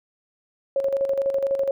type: tone with tremolo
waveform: sine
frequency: 548 Hz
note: C#5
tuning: 20 cents flat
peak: -18 dBFS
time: 0.76-1.71 s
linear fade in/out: 2 ms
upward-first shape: square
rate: 12 Hz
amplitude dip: 55%
effects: none